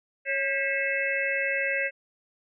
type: tone cluster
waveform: sine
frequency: 552 / 1611 / 1958 / 2162 / 2624 Hz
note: C#5 / G6 / B6 / C#7 / E7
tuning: -7 / +47 / -15 / -44 / -9 cents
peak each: -31 dBFS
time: 0.25-1.91 s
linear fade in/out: 50 ms
effects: none